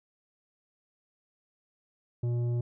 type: tone with tanh clipping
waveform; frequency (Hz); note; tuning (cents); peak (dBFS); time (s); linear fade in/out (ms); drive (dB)
sine; 120; B2; -49; -28; 2.23-2.61; 5; 9
effects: none